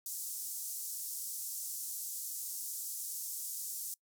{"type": "band-pass noise", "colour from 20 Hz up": "white", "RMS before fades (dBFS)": -41, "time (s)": [0.06, 3.94], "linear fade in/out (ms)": 2, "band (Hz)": [6000, 15000], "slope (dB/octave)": 24, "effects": ["noise-tail reverb RT60 0.1 s tail -23 dB re dry"]}